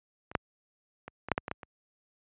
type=clicks; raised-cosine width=0.5 ms; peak=-28 / -10 / -26 / -22 / -9 / -12 / -20 / -17 / -27 dBFS; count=9; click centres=0.315 / 0.352 / 1.08 / 1.286 / 1.317 / 1.379 / 1.481 / 1.514 / 1.632 s; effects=high-pass 60 Hz 12 dB/octave + resampled to 8000 Hz